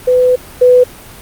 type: tone pair in turn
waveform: sine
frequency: 502 / 498.2 Hz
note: B4 / B4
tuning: +28 / +15 cents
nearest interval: unison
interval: 13 cents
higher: first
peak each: -6 / -3 dBFS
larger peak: second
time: 0.07-0.36 / 0.61-0.84 s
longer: first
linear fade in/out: 10 ms
effects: pink hiss -34 dBFS RMS until 1.21 s + Opus 32 kbps